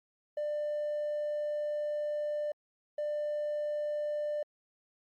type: tone bursts at uneven times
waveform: triangle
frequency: 595 Hz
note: D5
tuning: 22 cents sharp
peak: -28 dBFS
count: 2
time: 0.37-2.52 / 2.98-4.43 s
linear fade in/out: 5 ms
effects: tanh soft clip ceiling -27 dBFS + Opus 48 kbps